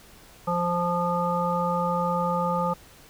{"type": "harmonic tone", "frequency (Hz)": 174.61, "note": "F3", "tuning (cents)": 0, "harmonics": [1, 3, 5, 7], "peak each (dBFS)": [-28, -28, -28, -28], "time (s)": [0.47, 2.74], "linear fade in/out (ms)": 10, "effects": ["pink hiss -51 dBFS RMS until 3.09 s"]}